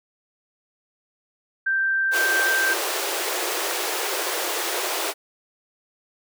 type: tone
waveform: sine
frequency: 1568 Hz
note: G6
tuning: in tune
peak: -19 dBFS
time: 1.66-2.74 s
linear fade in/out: 10 ms
type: high-pass noise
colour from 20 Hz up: pink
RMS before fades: -26 dBFS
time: 2.11-5.14 s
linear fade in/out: 50 ms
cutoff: 330 Hz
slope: 96 dB/octave
effects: none